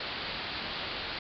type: low-pass noise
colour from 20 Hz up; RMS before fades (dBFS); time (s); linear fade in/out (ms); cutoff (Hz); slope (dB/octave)
white; -37; 0-1.19; 5; 4700; 96
effects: none